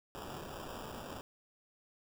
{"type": "noise with sample-and-hold", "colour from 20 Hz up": "white", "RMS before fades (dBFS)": -45, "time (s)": [0.15, 1.21], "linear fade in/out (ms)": 0, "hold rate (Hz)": 2100, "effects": []}